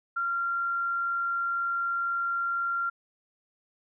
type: tone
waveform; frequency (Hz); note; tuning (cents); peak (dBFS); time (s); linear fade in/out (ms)
sine; 1381; F6; -20; -26; 0.16-2.9; 10
effects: none